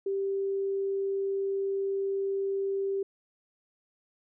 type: tone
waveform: sine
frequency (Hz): 392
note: G4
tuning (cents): 0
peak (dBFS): -27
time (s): 0.06-3.03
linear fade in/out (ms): 5
effects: none